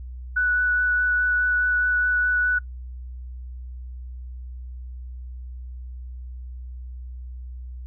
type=tone with vibrato; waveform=sine; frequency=1480 Hz; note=F#6; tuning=in tune; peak=-18 dBFS; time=0.36-2.59 s; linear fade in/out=10 ms; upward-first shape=sine; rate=4.8 Hz; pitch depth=9 cents each way; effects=noise-tail reverb RT60 0.1 s tail -25 dB re dry + added 62 Hz sine -33 dBFS peak until 7.86 s